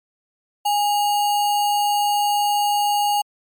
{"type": "tone with sample-and-hold", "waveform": "sine", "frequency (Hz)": 822, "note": "G#5", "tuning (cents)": -18, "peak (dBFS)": -16, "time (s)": [0.65, 3.22], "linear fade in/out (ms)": 10, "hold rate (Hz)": 3675, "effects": ["MP3 96 kbps"]}